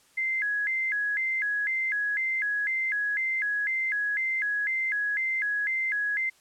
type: tone with vibrato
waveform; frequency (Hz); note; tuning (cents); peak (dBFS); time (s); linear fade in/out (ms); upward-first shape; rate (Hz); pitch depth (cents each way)
sine; 1864.7; A#6; 0; -25; 0.17-6.3; 10; square; 2; 190
effects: white hiss -61 dBFS RMS until 6.4 s + low-pass 10000 Hz 12 dB/octave